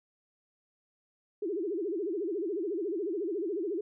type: tone with vibrato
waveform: sine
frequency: 370 Hz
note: F#4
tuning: in tune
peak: -30 dBFS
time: 1.42-3.81 s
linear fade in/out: 5 ms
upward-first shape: sine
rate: 14 Hz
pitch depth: 250 cents each way
effects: none